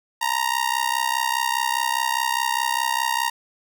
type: tone with amplitude modulation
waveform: sawtooth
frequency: 933 Hz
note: A#5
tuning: 1 cent sharp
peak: -13 dBFS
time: 0.21-3.3 s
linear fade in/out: 10 ms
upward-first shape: sine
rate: 64.9 Hz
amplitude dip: 90%
effects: none